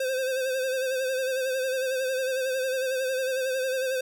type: tone with vibrato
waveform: square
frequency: 521 Hz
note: C5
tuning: 7 cents flat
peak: -26 dBFS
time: 0-4.01 s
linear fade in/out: 5 ms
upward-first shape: sine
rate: 11 Hz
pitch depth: 45 cents each way
effects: none